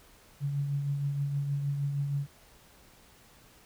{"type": "tone with tremolo", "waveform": "sine", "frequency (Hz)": 141.6, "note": "C#3", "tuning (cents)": 37, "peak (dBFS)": -26, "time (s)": [0.4, 2.27], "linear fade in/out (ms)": 50, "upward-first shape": "triangle", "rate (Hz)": 6.4, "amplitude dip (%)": 45, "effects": ["pink hiss -58 dBFS RMS until 3.65 s"]}